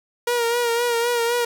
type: tone with vibrato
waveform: sawtooth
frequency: 473.6 Hz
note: A#4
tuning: 27 cents sharp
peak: -15 dBFS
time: 0.27-1.45 s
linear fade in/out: 5 ms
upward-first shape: sine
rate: 3.9 Hz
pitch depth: 41 cents each way
effects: none